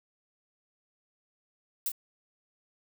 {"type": "noise with echo", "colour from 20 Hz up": "violet", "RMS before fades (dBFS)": -30, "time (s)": [1.86, 1.89], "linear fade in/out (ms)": 2, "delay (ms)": 28, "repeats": 1, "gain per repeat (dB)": -7, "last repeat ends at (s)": 1.918, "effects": []}